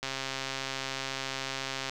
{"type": "click train", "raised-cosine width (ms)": 0.2, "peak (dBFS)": -16, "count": 251, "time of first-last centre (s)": [0.03, 1.896], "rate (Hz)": 134, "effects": []}